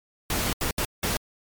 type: noise bursts at uneven times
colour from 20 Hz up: pink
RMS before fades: -26 dBFS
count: 4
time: 0.3-0.53 / 0.61-0.71 / 0.78-0.85 / 1.03-1.17 s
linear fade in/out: 2 ms
effects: MP3 96 kbps